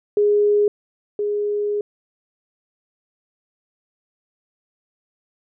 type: tone pair in turn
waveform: sine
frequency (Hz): 413.9 / 413.9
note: G#4 / G#4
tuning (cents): -6 / -6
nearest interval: unison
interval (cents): 0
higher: neither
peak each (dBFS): -13 / -19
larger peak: first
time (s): 0.17-0.68 / 1.19-1.81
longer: second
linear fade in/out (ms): 2
effects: none